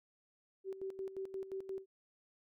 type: tone with tremolo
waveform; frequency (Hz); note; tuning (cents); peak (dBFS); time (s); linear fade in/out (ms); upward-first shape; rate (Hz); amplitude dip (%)
sine; 384.6; G4; -33; -38; 0.64-1.86; 50; square; 5.7; 70
effects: none